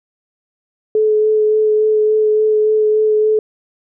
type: tone with vibrato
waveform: sine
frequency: 429.7 Hz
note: A4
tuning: 41 cents flat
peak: -10 dBFS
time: 0.95-3.39 s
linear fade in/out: 2 ms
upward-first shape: sine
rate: 3.5 Hz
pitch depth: 12 cents each way
effects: none